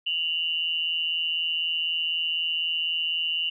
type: tone pair together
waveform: sine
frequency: 2796 / 2960 Hz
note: F7 / F#7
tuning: +1 / 0 cents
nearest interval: minor second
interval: 99 cents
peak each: -27 dBFS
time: 0.06-3.5 s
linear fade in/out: 10 ms
effects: none